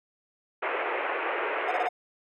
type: band-pass noise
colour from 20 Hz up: pink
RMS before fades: -30 dBFS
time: 0.62-1.88 s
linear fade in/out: 10 ms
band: 370 to 2600 Hz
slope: 48 dB/octave
type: tone bursts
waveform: triangle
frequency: 724 Hz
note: F#5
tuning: 38 cents flat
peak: -23 dBFS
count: 4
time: 1.68-1.889 s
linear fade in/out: 5 ms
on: 35 ms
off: 23 ms
effects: none